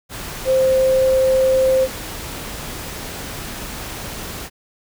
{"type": "tone in noise", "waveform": "sine", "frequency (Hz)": 524, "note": "C5", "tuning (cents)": 2, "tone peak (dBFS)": -12, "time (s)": [0.45, 1.88], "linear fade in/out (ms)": 50, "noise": "pink", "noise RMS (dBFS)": -30, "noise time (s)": [0.09, 4.5], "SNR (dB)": 15, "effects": []}